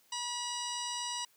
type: harmonic tone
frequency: 968 Hz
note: B5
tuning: 35 cents flat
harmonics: 1 / 2 / 3 / 4 / 5 / 6 / 8 / 9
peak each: -40 / -48 / -41 / -44 / -44 / -43 / -45 / -48 dBFS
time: 0.12-1.25 s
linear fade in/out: 5 ms
effects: white hiss -67 dBFS RMS until 1.36 s + high-pass 150 Hz 12 dB/octave